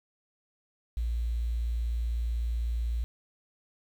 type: tone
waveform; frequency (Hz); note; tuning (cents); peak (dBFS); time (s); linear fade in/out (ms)
sine; 58; A#1; -8; -27; 0.97-3.04; 0
effects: 9-bit

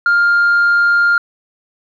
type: tone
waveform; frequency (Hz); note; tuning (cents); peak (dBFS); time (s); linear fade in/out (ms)
sine; 1403; F6; +8; -7; 0.06-1.18; 2
effects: tanh soft clip ceiling -7 dBFS

